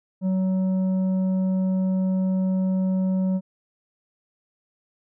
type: tone with tanh clipping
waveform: triangle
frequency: 187.6 Hz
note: F#3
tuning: 24 cents sharp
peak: -21 dBFS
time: 0.21-3.41 s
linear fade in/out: 50 ms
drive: 11 dB
effects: none